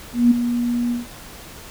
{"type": "tone with ADSR envelope", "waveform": "sine", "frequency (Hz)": 240, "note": "B3", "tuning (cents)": -49, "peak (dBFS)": -8, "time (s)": [0.13, 1.07], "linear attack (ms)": 180, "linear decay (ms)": 12, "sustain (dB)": -10, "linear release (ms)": 160, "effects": ["pink hiss -39 dBFS RMS until 1.7 s"]}